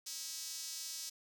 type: tone with high-pass filter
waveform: sawtooth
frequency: 323.1 Hz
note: E4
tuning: 35 cents flat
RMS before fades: -44 dBFS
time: 0.06-1.1 s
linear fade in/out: 10 ms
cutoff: 5500 Hz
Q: 2
effects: none